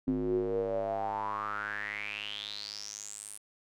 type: tone with band-pass filter sweep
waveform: square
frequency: 51.91 Hz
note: G#1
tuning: in tune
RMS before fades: -35 dBFS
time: 0.07-3.38 s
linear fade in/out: 10 ms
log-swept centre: 270 to 9900 Hz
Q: 8.6
effects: none